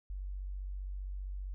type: tone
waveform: sine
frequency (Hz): 47.6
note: F#1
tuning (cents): +50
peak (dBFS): -37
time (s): 0.1-1.54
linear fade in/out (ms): 0
effects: none